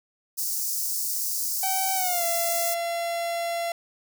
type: high-pass noise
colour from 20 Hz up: white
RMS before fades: -28 dBFS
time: 0.37-2.75 s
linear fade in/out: 20 ms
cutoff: 4900 Hz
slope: 48 dB/octave
type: tone with pitch glide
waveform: 45% pulse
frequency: 765 to 681.5 Hz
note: G5 to F5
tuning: -42 to -43 cents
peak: -26 dBFS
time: 1.63-3.72 s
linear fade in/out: 2 ms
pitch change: -201 cents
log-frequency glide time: 1.95-2.24 s
effects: none